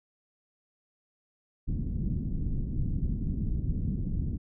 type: low-pass noise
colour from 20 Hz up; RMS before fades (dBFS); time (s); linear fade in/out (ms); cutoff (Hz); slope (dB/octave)
pink; -30; 1.67-4.38; 20; 240; 24
effects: none